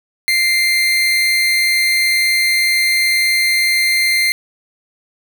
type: tone with amplitude modulation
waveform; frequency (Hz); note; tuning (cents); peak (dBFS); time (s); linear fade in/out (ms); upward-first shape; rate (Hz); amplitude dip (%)
30% pulse; 2093; C7; 0; -8; 0.28-4.32; 0; sine; 269; 30
effects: none